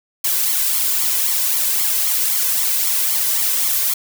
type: noise with flanger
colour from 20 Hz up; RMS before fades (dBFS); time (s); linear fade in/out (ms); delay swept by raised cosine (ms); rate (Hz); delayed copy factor
blue; -18; 0.24-3.94; 5; 0.91 to 2.01; 3.8; +0.7
effects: none